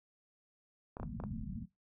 clicks, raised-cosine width 1 ms, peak -29 dBFS, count 5, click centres 0.969 / 0.999 / 1.031 / 1.201 / 1.238 s
white low-pass noise, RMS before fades -42 dBFS, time 0.99-1.66 s, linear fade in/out 20 ms, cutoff 240 Hz, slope 96 dB/octave
effects noise-tail reverb RT60 0.2 s tail -19 dB re dry

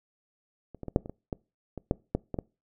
clicks, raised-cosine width 2 ms, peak -30 / -25 / -22 / -7 / -26 / -25 / -18 / -23 / -10 / -12 / -19 / -17 dBFS, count 12, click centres 0.747 / 0.833 / 0.883 / 0.961 / 1.059 / 1.096 / 1.328 / 1.777 / 1.911 / 2.15 / 2.343 / 2.388 s, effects noise-tail reverb RT60 0.3 s tail -24 dB re dry

